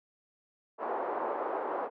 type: band-pass noise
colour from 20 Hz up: white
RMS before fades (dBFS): -34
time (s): 0.78-1.9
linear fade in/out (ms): 50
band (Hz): 360 to 1000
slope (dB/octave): 24
effects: none